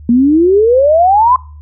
sine exponential sweep, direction up, 229.9 to 1046.5 Hz, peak -5 dBFS, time 0.09-1.36 s, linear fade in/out 2 ms, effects noise-tail reverb RT60 0.4 s tail -21 dB re dry + added 75 Hz sine -30 dBFS peak until 1.61 s

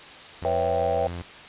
sawtooth tone, 86.7 Hz, F2, 12 cents flat, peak -28 dBFS, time 0.42-1.22 s, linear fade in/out 0 ms
sine chord, C# half-diminished seventh, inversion third, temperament equal, 493.9 / 554.4 / 659.3 / 784 Hz, B4 / C#5 / E5 / G5, 0 / 0 / 0 / 0 cents, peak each -27 dBFS, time 0.45-1.07 s, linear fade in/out 0 ms
effects white hiss -43 dBFS RMS until 1.48 s + resampled to 8000 Hz

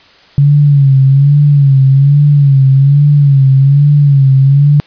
sine tone with vibrato, 140 Hz, C#3, 18 cents sharp, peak -3 dBFS, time 0.38-4.8 s, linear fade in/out 0 ms, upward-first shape sine, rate 1.2 Hz, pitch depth 75 cents each way, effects white hiss -42 dBFS RMS until 4.86 s + resampled to 11025 Hz

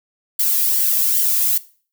violet noise with flanger, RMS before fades -17 dBFS, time 0.39-1.58 s, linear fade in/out 5 ms, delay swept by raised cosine 0.77 to 1.4 ms, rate 2.5 Hz, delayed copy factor -0.5, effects noise-tail reverb RT60 0.4 s tail -18 dB re dry

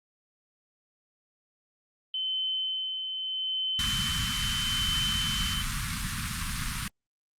sine tone with tremolo, 3062 Hz, G7, 41 cents flat, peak -27 dBFS, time 2.14-5.62 s, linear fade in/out 2 ms, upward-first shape sine, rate 0.8 Hz, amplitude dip 40%
pink band-stop noise, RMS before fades -31 dBFS, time 3.79-6.88 s, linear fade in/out 2 ms, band 230 to 1100 Hz, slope 48 dB/octave
effects low-pass 11000 Hz 12 dB/octave + Opus 48 kbps

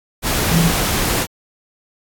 sine tone in noise, 166.4 Hz, E3, 17 cents sharp, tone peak -12 dBFS, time 0.5-0.72 s, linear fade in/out 50 ms, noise pink, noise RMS -18 dBFS, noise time 0.22-1.27 s, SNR +3 dB, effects AAC 64 kbps

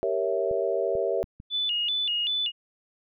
sine chord, G diminished seventh, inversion none, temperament equal, 392 / 466.2 / 554.4 / 659.3 Hz, G4 / Bb4 / Db5 / Fb5, 0 / 0 / 0 / 0 cents, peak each -29 dBFS, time 0.03-1.23 s, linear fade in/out 0 ms
clicks, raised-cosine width 5 ms, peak -30 dBFS, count 4, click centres 0.512 / 0.953 / 1.241 / 1.401 s
sine tone with vibrato, 3165 Hz, G7, 16 cents sharp, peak -24 dBFS, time 1.5-2.52 s, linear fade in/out 50 ms, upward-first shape square, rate 2.6 Hz, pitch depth 170 cents each way
effects none

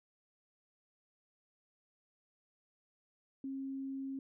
sine tone, 270 Hz, C#4, 45 cents flat, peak -38 dBFS, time 3.44-4.19 s, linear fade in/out 2 ms, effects none

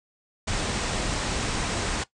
pink low-pass noise, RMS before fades -28 dBFS, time 0.47-2.04 s, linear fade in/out 10 ms, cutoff 9000 Hz, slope 96 dB/octave, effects noise-tail reverb RT60 0.1 s tail -17 dB re dry

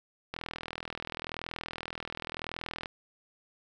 click train, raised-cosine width 0.3 ms, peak -20 dBFS, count 104, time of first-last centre 0.34-2.858 s, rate 40.9 Hz, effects none

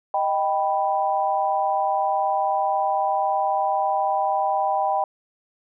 sine chord, Eb augmented, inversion none, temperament equal, 622.3 / 784 / 987.8 Hz, Eb5 / G5 / B5, 0 / 0 / 0 cents, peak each -26 / -21 / -26 dBFS, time 0.14-5.04 s, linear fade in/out 2 ms, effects none

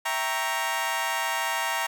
20% pulse chord, E diminished seventh, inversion none, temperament equal, 659.3 / 784 / 932.3 / 1108.7 Hz, E5 / G5 / Bb5 / Db6, 0 / 0 / 0 / 0 cents, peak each -29 / -28 / -23 / -29 dBFS, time 0.05-1.87 s, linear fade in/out 10 ms, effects none

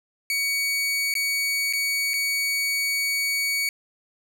sawtooth tone with dropouts, 2250 Hz, C#7, 25 cents sharp, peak -19 dBFS, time 0.3-3.69 s, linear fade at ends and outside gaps 1 ms, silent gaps 1.14-1.152 / 1.727-1.734 / 2.135-2.139 s, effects none

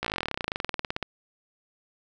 slowing click train, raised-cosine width 0.3 ms, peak -12 dBFS, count 30, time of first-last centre 0.03-1.027 s, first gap 16 ms, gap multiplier 1.05, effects none

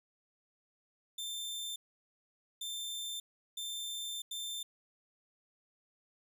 sawtooth tone bursts at uneven times, 3572 Hz, A7, 25 cents sharp, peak -35 dBFS, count 4, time 1.18-1.76 / 2.61-3.2 / 3.57-4.22 / 4.31-4.63 s, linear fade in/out 5 ms, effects none

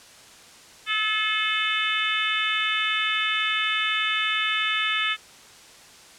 harmonic tone with a mistuned harmonic, 431.7 Hz, A4, 33 cents flat, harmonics 3 / 4 / 5 / 6 / 7 / 8, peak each -29 / -29 / -29 / -29 / -29 / -29 dBFS, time 0.86-5.17 s, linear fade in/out 50 ms, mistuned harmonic 8, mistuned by +52 cents, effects white hiss -48 dBFS RMS until 6.18 s + low-pass 8000 Hz 12 dB/octave

